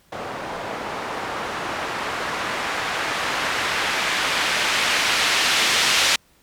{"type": "noise with low-pass filter sweep", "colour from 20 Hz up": "blue", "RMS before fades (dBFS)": -23, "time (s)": [0.12, 6.16], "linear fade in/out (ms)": 5, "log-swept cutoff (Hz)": [730, 3500], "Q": 0.8, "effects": ["pink hiss -58 dBFS RMS until 6.42 s"]}